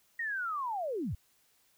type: linear sweep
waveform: sine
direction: down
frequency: 1896 to 58.27 Hz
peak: -32 dBFS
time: 0.19-1.15 s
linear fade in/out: 5 ms
effects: white hiss -69 dBFS RMS until 1.77 s